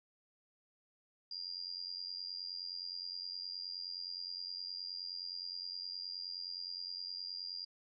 sine tone with amplitude modulation, 4800 Hz, D8, 37 cents sharp, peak -37 dBFS, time 1.31-7.65 s, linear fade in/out 5 ms, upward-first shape sine, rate 89.6 Hz, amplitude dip 85%, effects none

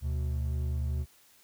triangle tone pair together, 74.6 / 125.15 Hz, D2 / B2, +28 / +23 cents, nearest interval major sixth, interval 895 cents, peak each -27 / -34 dBFS, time 0.01-1.06 s, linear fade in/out 50 ms, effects white hiss -61 dBFS RMS until 1.43 s

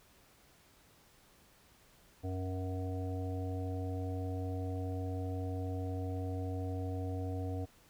harmonic tone with a mistuned harmonic, 92.5 Hz, F#2, in tune, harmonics 1 / 3 / 5 / 7 / 8, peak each -36 / -42 / -45 / -49 / -49 dBFS, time 2.23-7.66 s, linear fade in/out 20 ms, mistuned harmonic 5, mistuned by +27 cents, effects pink hiss -64 dBFS RMS until 7.89 s

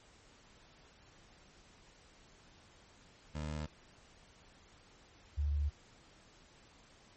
20% pulse / sine tone pair in turn, 76 / 72.85 Hz, D#2 / D2, -40 / -13 cents, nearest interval minor second, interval 73 cents, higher first, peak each -33 / -30 dBFS, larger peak second, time 3.34-3.67 / 5.37-5.7 s, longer neither, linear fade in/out 20 ms, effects pink hiss -62 dBFS RMS until 7.16 s + MP3 32 kbps

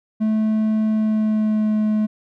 triangle tone with pitch glide, 217.2 to 214.2 Hz, A3 to A3, -22 to -46 cents, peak -14 dBFS, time 0.2-2.07 s, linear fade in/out 20 ms, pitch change -24 cents, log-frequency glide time 0.9-1.76 s, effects none

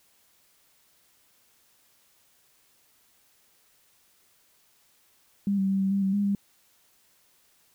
sine tone with pitch steps, 200.1 / 192.9 / 194.2 / 192.7 / 197.8 / 192.8 / 203.1 / 199.9 Hz, G3 / G3 / G3 / G3 / G3 / G3 / G#3 / G3, +36 / -28 / -16 / -29 / +16 / -28 / -38 / +34 cents, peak -22 dBFS, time 5.47-6.35 s, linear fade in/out 2 ms, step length 110 ms, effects white hiss -64 dBFS RMS until 7.74 s

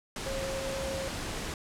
sine tone in noise, 539 Hz, C#5, 49 cents flat, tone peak -34 dBFS, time 0.26-1.08 s, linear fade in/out 2 ms, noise pink, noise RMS -36 dBFS, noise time 0.16-1.54 s, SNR -1 dB, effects low-pass 9000 Hz 12 dB/octave

